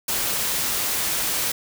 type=noise; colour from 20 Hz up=white; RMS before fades=-24 dBFS; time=0.08-1.52 s; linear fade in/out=5 ms; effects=none